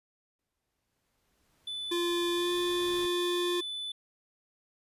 pink noise with exponential growth, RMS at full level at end -47 dBFS, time 0.39-3.06 s, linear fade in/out 1 ms, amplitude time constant 580 ms
triangle tone, 3493 Hz, A7, 13 cents flat, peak -33 dBFS, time 1.67-3.92 s, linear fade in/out 5 ms
square tone with pitch glide, 347.1 to 352.6 Hz, F4 to F4, -11 to +17 cents, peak -29 dBFS, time 1.91-3.61 s, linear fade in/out 10 ms, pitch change +28 cents, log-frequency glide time 2.33-2.52 s
effects resampled to 32000 Hz

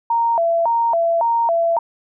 sine tone with vibrato, 790 Hz, G5, 13 cents sharp, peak -14 dBFS, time 0.1-1.79 s, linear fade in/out 5 ms, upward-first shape square, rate 1.8 Hz, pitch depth 280 cents each way, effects none

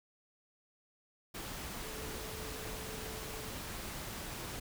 sine tone in noise, 436.7 Hz, A4, 13 cents flat, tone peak -49 dBFS, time 1.83-3.51 s, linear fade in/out 10 ms, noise pink, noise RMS -43 dBFS, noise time 1.34-4.6 s, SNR -9 dB, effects none

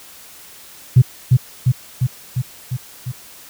sine tone with echo, 125.9 Hz, B2, 34 cents sharp, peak -3 dBFS, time 0.96-1.02 s, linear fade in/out 10 ms, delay 350 ms, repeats 6, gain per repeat -3 dB, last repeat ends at 3.12 s, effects tanh soft clip ceiling 0 dBFS + white hiss -41 dBFS RMS until 3.49 s

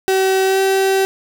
35% pulse tone with pitch glide, 381.3 to 385.5 Hz, G4 to G4, -48 to -29 cents, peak -11 dBFS, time 0.08-1.05 s, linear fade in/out 0 ms, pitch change +19 cents, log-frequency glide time 0.44-0.6 s, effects none

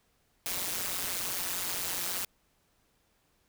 white noise with amplitude modulation, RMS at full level -30 dBFS, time 0.46-2.25 s, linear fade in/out 0 ms, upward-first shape sine, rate 181 Hz, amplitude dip 90%, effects pink hiss -71 dBFS RMS until 3.48 s

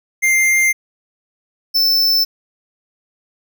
square tone pair in turn, 2101 / 5294 Hz, C7 / E8, +7 / +7 cents, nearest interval octave + major third, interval 1600 cents, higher second, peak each -12 dBFS, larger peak neither, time 0.22-0.73 / 1.74-2.25 s, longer neither, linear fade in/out 20 ms, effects none

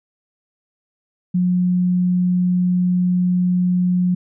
sine tone, 180 Hz, F#3, 47 cents flat, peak -14 dBFS, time 1.34-4.15 s, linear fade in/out 10 ms, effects none

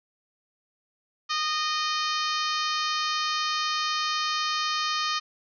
harmonic tone, 616 Hz, D#5, 17 cents flat, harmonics 2 / 3 / 4 / 5 / 6 / 7 / 8 / 9 / 10, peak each -28 / -35 / -36 / -34 / -36 / -34 / -36 / -38 / -41 dBFS, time 1.29-5.2 s, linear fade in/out 20 ms, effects none

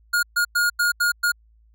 square tone bursts at uneven times, 1430 Hz, F6, 41 cents sharp, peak -18 dBFS, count 6, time 0.13-0.23 / 0.36-0.45 / 0.55-0.7 / 0.79-0.92 / 1-1.12 / 1.23-1.32 s, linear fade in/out 10 ms, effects added 55 Hz sine -53 dBFS peak until 1.74 s

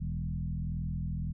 sine tone with frequency modulation, 110 Hz, A2, in tune, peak -31 dBFS, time 0-1.33 s, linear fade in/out 20 ms, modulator 41.7 Hz, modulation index 1.8, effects none

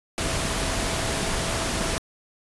sine tone in noise, 659.3 Hz, E5, in tune, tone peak -36 dBFS, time 0.18-1.98 s, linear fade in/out 0 ms, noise pink, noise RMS -26 dBFS, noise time 0.18-1.98 s, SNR -13 dB, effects resampled to 24000 Hz

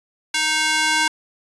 square tone with high-pass filter sweep, 311.1 Hz, D#4, in tune, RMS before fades -19 dBFS, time 0.34-1.08 s, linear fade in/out 5 ms, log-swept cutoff 2000 to 1200 Hz, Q 0.95, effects resampled to 22050 Hz

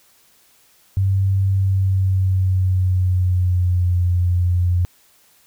sine tone with pitch glide, 96.8 to 88.77 Hz, G2 to F2, -21 to +29 cents, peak -14 dBFS, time 0.97-4.85 s, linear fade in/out 0 ms, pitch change -150 cents, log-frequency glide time 1.52-3.99 s, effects white hiss -55 dBFS RMS until 5.46 s

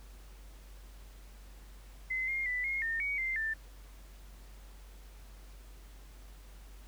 sine tone with pitch steps, 2050 / 2126 / 1988 / 2147 / 1821 / 2249 / 2087 / 1779 Hz, C7 / C7 / B6 / C7 / A#6 / C#7 / C7 / A6, -36 / +27 / +11 / +44 / -41 / +24 / -5 / +19 cents, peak -31 dBFS, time 2.1-3.54 s, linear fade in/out 10 ms, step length 180 ms, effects added 48 Hz sine -49 dBFS peak until 6.87 s + pink hiss -60 dBFS RMS until 6.87 s

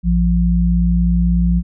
sine tone pair together, 58.27 / 174.61 Hz, A#1 / F3, 0 / 0 cents, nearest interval octave + perfect fifth, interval 1900 cents, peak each -14 dBFS, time 0.03-1.63 s, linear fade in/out 50 ms, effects none

